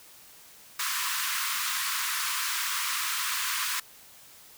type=high-pass noise; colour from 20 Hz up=pink; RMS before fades=-30 dBFS; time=0.79-3.8 s; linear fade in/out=5 ms; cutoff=990 Hz; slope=96 dB/octave; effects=white hiss -52 dBFS RMS until 4.57 s